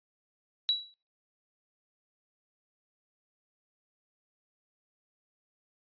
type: tone with exponential decay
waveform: sine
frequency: 3910 Hz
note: B7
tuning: 18 cents flat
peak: -21 dBFS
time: 0.69-0.94 s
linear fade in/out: 0 ms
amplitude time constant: 53 ms
effects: noise-tail reverb RT60 0.4 s tail -25 dB re dry + resampled to 11025 Hz